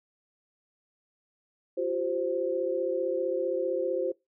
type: chord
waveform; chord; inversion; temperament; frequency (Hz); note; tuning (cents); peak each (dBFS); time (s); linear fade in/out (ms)
sine; F suspended second; none; equal with one note detuned; 349.2 / 384.6 / 523.3; F4 / G4 / C5; 0 / -33 / 0; -32 / -32 / -29; 1.77-4.12; 10
effects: noise-tail reverb RT60 0.2 s tail -21 dB re dry